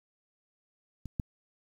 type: clicks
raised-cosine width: 5 ms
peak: -27 / -18 dBFS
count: 2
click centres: 1.057 / 1.198 s
effects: 9-bit